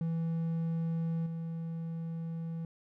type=tone with level steps; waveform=triangle; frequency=164.81 Hz; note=E3; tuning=in tune; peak=-28 / -33 dBFS; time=0.01-2.65 s; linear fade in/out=2 ms; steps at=1.26 s; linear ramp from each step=5 ms; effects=none